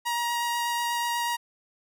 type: tone with vibrato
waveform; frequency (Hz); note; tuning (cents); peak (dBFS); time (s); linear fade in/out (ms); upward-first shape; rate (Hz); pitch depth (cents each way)
sawtooth; 948; A#5; +29; -22; 0.05-1.37; 20; sine; 8.2; 9
effects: none